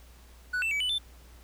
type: tone with pitch steps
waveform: triangle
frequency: 1482 / 2666 / 2286 / 2985 / 3539 Hz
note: F#6 / E7 / D7 / F#7 / A7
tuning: +2 / +19 / -47 / +15 / +9 cents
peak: -25 dBFS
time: 0.53-0.985 s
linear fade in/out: 10 ms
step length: 91 ms
effects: added 60 Hz sine -50 dBFS peak until 1.43 s + pink hiss -58 dBFS RMS until 1.43 s